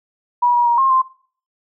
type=tone with pitch steps; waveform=sine; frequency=969 / 960 / 947 / 1068 / 1046 Hz; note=B5 / B5 / A#5 / C6 / C6; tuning=-33 / -49 / +27 / +35 / -1 cents; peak=-11 dBFS; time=0.42-1.02 s; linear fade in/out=10 ms; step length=120 ms; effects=noise-tail reverb RT60 0.5 s tail -21 dB re dry